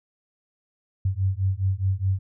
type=beating tone pair; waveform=sine; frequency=93.4 / 98.2 Hz; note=F#2 / G2; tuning=+17 / +4 cents; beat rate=4.8 Hz; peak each=-24 dBFS; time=1.05-2.19 s; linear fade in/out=5 ms; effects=none